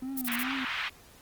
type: tone with vibrato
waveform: triangle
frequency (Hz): 253.5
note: B3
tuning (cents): +45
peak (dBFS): -31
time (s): 0.02-0.65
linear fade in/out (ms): 5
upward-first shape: triangle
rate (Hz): 2.4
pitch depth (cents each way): 130
type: noise bursts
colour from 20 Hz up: violet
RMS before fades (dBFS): -33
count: 4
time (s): 0.17-0.431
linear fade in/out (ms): 5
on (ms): 45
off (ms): 27
type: band-pass noise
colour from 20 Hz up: white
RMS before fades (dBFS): -33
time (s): 0.27-0.89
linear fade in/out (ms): 10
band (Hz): 1100 to 2900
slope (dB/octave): 24
effects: pink hiss -55 dBFS RMS until 1.21 s + Opus 24 kbps